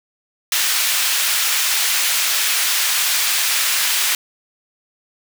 pink high-pass noise, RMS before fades -18 dBFS, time 0.52-4.15 s, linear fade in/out 2 ms, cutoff 2000 Hz, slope 12 dB/octave, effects none

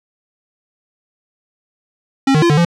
square tone with pitch steps, 270.7 / 153.4 / 342.8 / 147.9 / 171.1 Hz, C#4 / D#3 / F4 / D3 / F3, -41 / -24 / -32 / +13 / -35 cents, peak -10 dBFS, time 2.27-2.65 s, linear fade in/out 5 ms, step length 76 ms, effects low-pass 6000 Hz 12 dB/octave

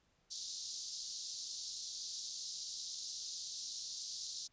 white band-pass noise, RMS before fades -45 dBFS, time 0.3-4.48 s, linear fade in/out 20 ms, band 3900 to 6700 Hz, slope 48 dB/octave, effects pink hiss -75 dBFS RMS until 4.52 s + resampled to 16000 Hz

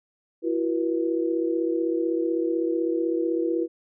sine tone cluster, 335 / 370.9 / 481.1 Hz, E4 / F#4 / B4, +28 / +4 / -45 cents, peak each -24 / -29 / -28 dBFS, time 0.42-3.68 s, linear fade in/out 50 ms, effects none

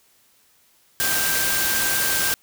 sine tone in noise, 1576 Hz, G6, 9 cents sharp, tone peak -26 dBFS, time 1-2.34 s, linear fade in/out 0 ms, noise white, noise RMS -22 dBFS, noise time 1-2.34 s, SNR -7 dB, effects white hiss -59 dBFS RMS until 2.42 s

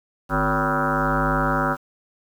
sine tone with frequency modulation, 773 Hz, G5, 24 cents flat, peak -18 dBFS, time 0.29-1.77 s, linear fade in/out 50 ms, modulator 103 Hz, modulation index 6.9, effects 8-bit

